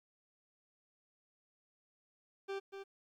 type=tone with echo; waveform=40% pulse; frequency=392 Hz; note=G4; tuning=in tune; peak=-37 dBFS; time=2.48-2.6 s; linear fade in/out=20 ms; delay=240 ms; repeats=1; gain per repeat=-7 dB; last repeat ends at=2.84 s; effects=low-pass 4000 Hz 12 dB/octave + 12-bit